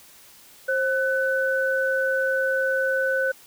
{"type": "tone pair together", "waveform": "sine", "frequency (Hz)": [530.3, 1500], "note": ["C5", "F#6"], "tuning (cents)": [23, 23], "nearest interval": "octave + tritone", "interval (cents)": 1800, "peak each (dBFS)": -23, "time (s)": [0.68, 3.32], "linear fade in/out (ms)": 10, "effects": ["white hiss -50 dBFS RMS until 3.46 s"]}